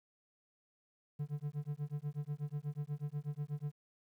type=tone with tremolo; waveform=triangle; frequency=146.83 Hz; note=D3; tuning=in tune; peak=-32 dBFS; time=1.19-3.73 s; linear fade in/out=10 ms; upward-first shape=sine; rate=8.2 Hz; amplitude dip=100%; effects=12-bit